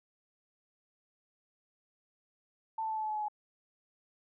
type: tone with pitch steps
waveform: sine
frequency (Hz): 888 / 881.4 / 874.8 / 868.2 / 861.7 / 855.3 / 848.9 / 842.5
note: A5 / A5 / A5 / A5 / A5 / A5 / G#5 / G#5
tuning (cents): +16 / +3 / -10 / -23 / -36 / -49 / +38 / +25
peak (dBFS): -32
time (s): 2.78-3.284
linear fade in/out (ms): 5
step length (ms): 63
effects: none